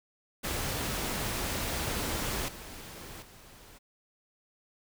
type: noise with level steps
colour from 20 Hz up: pink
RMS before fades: -33 / -45 / -53 dBFS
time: 0.43-3.79 s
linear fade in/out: 20 ms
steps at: 2.48 / 3.22 s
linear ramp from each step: 5 ms
effects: none